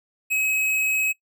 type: tone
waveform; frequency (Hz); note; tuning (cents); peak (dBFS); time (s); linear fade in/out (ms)
square; 2554; D#7; +45; -21; 0.3-1.13; 20
effects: noise-tail reverb RT60 0.1 s tail -20 dB re dry